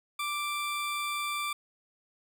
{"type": "tone", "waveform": "20% pulse", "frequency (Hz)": 1175, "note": "D6", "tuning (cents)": 1, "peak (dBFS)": -26, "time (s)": [0.19, 1.53], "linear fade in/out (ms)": 5, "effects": []}